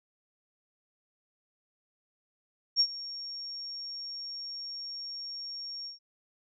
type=tone with ADSR envelope; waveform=sine; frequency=5540 Hz; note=F8; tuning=15 cents flat; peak=-19 dBFS; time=2.76-5.99 s; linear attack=43 ms; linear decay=63 ms; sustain=-18 dB; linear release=130 ms; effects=none